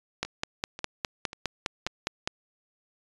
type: two click trains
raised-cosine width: 0.2 ms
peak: -10 / -22 dBFS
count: 11 / 4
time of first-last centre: 0.23-2.275 / 0.25-1.872 s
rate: 4.89 / 1.85 Hz
effects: resampled to 22050 Hz